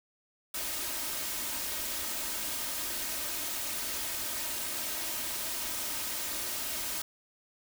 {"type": "noise with comb filter", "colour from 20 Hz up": "white", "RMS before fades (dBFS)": -35, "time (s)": [0.54, 7.02], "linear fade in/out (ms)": 5, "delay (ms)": 3.2, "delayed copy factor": 0.55, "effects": []}